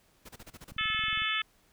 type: noise bursts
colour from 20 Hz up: pink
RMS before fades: -47 dBFS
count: 7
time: 0.25-0.717 s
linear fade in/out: 10 ms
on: 41 ms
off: 30 ms
type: click train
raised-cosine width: 5 ms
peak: -35 dBFS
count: 12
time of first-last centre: 0.72-1.22 s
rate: 22 Hz
type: harmonic tone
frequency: 434.3 Hz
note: A4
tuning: 23 cents flat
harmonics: 3 / 4 / 5 / 6 / 7 / 8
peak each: -35 / -35 / -35 / -35 / -35 / -35 dBFS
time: 0.78-1.42 s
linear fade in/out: 5 ms
effects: pink hiss -66 dBFS RMS until 1.72 s